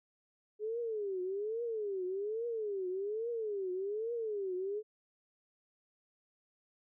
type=tone with vibrato; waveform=sine; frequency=415.3 Hz; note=G#4; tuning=in tune; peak=-34 dBFS; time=0.59-4.83 s; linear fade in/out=50 ms; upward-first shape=triangle; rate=1.2 Hz; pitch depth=250 cents each way; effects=none